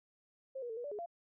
sine tone with pitch steps, 532 / 481.8 / 446.6 / 482.5 / 579 / 416.3 / 686 Hz, C5 / B4 / A4 / B4 / D5 / G#4 / F5, +29 / -43 / +26 / -40 / -25 / +4 / -31 cents, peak -39 dBFS, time 0.55-1.061 s, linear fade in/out 10 ms, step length 73 ms, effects none

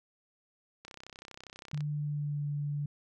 click train, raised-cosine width 0.2 ms, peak -29 dBFS, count 32, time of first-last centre 0.85-1.807 s, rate 32.4 Hz
sine tone with pitch glide, 148.3 to 145.5 Hz, D3 to D3, +17 to -16 cents, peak -31 dBFS, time 1.73-2.86 s, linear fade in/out 5 ms, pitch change -33 cents, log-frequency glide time 1.91-2.46 s
effects none

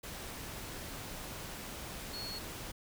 sine tone in noise, 4344 Hz, C#8, 36 cents flat, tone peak -41 dBFS, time 2.13-2.39 s, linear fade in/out 10 ms, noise pink, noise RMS -44 dBFS, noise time 0.03-2.72 s, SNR 0 dB, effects none

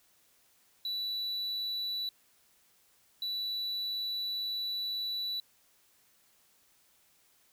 triangle tone bursts at uneven times, 3951 Hz, B7, in tune, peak -31 dBFS, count 2, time 0.85-2.09 / 3.22-5.4 s, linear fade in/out 2 ms, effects white hiss -67 dBFS RMS until 7.52 s

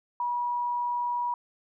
sine tone, 967 Hz, B5, 37 cents flat, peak -26 dBFS, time 0.2-1.34 s, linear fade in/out 2 ms, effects none

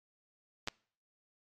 clicks, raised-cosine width 0.2 ms, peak -18 dBFS, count 2, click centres 0.675 / 0.684 s, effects noise-tail reverb RT60 0.5 s tail -25 dB re dry + MP3 96 kbps

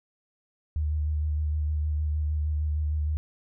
sine tone with vibrato, 75.8 Hz, D#2, 45 cents flat, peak -24 dBFS, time 0.76-3.17 s, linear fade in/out 0 ms, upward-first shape square, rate 6.5 Hz, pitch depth 20 cents each way, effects none

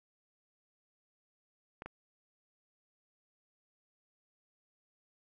clicks, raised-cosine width 0.5 ms, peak -28 dBFS, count 2, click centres 1.821 / 1.86 s, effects none

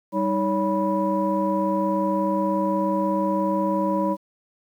sine tone cluster, 196.1 / 312.8 / 562 / 980 Hz, G3 / D#4 / C#5 / B5, +1 / +9 / +24 / -14 cents, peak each -25 dBFS, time 0.12-4.17 s, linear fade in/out 50 ms, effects tanh soft clip ceiling -10 dBFS + 9-bit

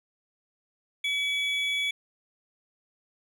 triangle tone pair together, 2279 / 3409 Hz, C#7 / G#7, +47 / +45 cents, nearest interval perfect fifth, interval 698 cents, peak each -26 / -28 dBFS, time 1.04-1.91 s, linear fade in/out 5 ms, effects none

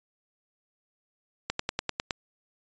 slowing click train, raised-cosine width 0.2 ms, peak -10 dBFS, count 7, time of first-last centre 1.5-2.108 s, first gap 94 ms, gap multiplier 1.03, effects resampled to 16000 Hz

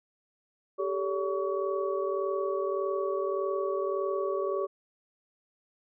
sine tone cluster, 391.8 / 433.5 / 569 / 1130 Hz, G4 / A4 / C#5 / C#6, -1 / -26 / +45 / +33 cents, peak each -30 / -36 / -33 / -36 dBFS, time 0.78-4.67 s, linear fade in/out 20 ms, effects none

